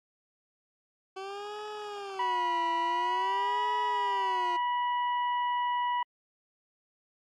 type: tone with vibrato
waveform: 20% pulse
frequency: 379 Hz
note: F#4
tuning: 42 cents sharp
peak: -32 dBFS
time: 1.16-4.57 s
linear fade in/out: 10 ms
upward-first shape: sine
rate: 0.48 Hz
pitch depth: 190 cents each way
type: harmonic tone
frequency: 976 Hz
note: B5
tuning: 21 cents flat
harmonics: 1 / 2 / 3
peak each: -27 / -39 / -43 dBFS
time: 2.19-6.03 s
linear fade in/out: 5 ms
effects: low-pass 5000 Hz 12 dB/octave + AAC 64 kbps